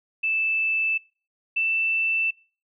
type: tone pair in turn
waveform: sine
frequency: 2637 / 2660 Hz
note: E7 / E7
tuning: 0 / +15 cents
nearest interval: unison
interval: 15 cents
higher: second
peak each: -21 / -20 dBFS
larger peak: second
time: 0.23-0.98 / 1.56-2.31 s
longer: neither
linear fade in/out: 10 ms
effects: noise-tail reverb RT60 0.4 s tail -25 dB re dry